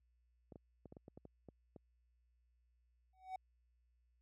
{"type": "clicks", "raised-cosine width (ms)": 2, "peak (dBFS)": -40, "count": 10, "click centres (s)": [0.522, 0.558, 0.857, 0.924, 0.968, 1.081, 1.175, 1.253, 1.487, 1.762]}
{"type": "tone with exponential growth", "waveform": "triangle", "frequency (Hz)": 751, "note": "F#5", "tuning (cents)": 26, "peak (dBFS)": -37, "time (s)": [3.13, 3.36], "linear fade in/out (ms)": 5, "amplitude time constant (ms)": 50}
{"effects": ["added 60 Hz sine -70 dBFS peak until 4.21 s", "high-pass 60 Hz 12 dB/octave"]}